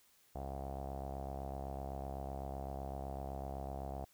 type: tone with low-pass filter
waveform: sawtooth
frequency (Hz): 67.9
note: C#2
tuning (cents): -35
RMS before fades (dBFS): -43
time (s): 0.35-4.05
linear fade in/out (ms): 5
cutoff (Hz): 720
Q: 6.5
effects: white hiss -69 dBFS RMS until 4.13 s